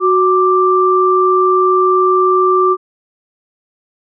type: tone pair together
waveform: sine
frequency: 370 / 1177.2 Hz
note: F#4 / D6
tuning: 0 / +4 cents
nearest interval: octave + minor sixth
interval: 2004 cents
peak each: -11 dBFS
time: 0-2.77 s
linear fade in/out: 50 ms
effects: none

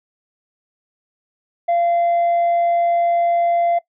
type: tone with tanh clipping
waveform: sine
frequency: 688 Hz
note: F5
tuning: 26 cents flat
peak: -15 dBFS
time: 1.68-3.79 s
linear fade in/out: 10 ms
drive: 2 dB
effects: noise-tail reverb RT60 0.1 s tail -19 dB re dry

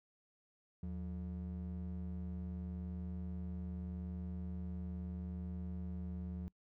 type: ring-modulated tone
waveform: triangle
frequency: 129.9 Hz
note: C3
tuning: 12 cents flat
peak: -35 dBFS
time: 0.83-6.48 s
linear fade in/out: 0 ms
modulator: 50.4 Hz
effects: noise-tail reverb RT60 0.1 s tail -24 dB re dry

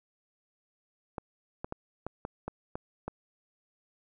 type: clicks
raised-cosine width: 1 ms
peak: -21 dBFS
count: 8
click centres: 1.182 / 1.645 / 1.724 / 2.066 / 2.251 / 2.48 / 2.755 / 3.08 s
effects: none

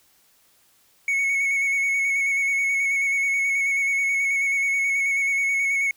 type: tone with vibrato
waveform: triangle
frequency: 2210 Hz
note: C#7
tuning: 6 cents flat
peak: -18 dBFS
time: 1.08-5.91 s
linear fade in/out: 2 ms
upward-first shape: square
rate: 9.3 Hz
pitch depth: 18 cents each way
effects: white hiss -60 dBFS RMS until 5.96 s

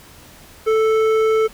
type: tone with hard clipping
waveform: sine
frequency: 440 Hz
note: A4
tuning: in tune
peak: -15 dBFS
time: 0.66-1.48 s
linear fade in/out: 20 ms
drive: 10 dB
effects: pink hiss -44 dBFS RMS until 1.53 s

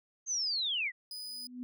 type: linear sweep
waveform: sine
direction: down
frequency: 6410 to 1869 Hz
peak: -30 dBFS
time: 0.26-0.92 s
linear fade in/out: 50 ms
type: tone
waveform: 40% pulse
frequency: 4978 Hz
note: D#8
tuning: in tune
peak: -39 dBFS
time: 1.11-1.47 s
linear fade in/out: 2 ms
type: tone with exponential growth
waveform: sine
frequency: 248.4 Hz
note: B3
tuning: 10 cents sharp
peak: -35 dBFS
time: 1.25-1.63 s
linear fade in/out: 0 ms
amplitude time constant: 82 ms
effects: none

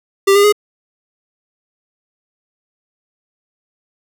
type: tone with pitch steps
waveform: square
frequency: 393.7 / 405 / 416.6 Hz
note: G4 / G#4 / G#4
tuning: +8 / -43 / +5 cents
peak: -8 dBFS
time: 0.27-0.525 s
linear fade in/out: 10 ms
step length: 85 ms
effects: none

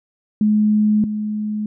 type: tone pair in turn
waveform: sine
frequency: 212 / 212 Hz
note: G#3 / G#3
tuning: +36 / +36 cents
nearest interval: unison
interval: 0 cents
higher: neither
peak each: -12 / -20 dBFS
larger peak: first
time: 0.41-1.04 / 1.04-1.66 s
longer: first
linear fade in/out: 2 ms
effects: none

